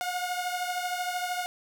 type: beating tone pair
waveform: sawtooth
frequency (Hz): 717 / 730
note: F5 / F#5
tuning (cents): +45 / -24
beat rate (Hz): 13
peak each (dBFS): -27 / -31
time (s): 0.01-1.46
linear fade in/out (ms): 0
effects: none